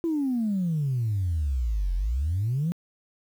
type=exponential two-way sweep; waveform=sine; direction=down then up; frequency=341.8 to 42.87 to 178.8 Hz; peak=-22 dBFS; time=0.04-2.72 s; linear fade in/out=0 ms; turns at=1.94 s; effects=tanh soft clip ceiling -19 dBFS + 9-bit